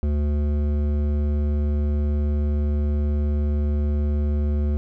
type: tone with hard clipping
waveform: sine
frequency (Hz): 73.42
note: D2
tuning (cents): 0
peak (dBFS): -21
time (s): 0.03-4.77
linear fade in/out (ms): 0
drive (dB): 12
effects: none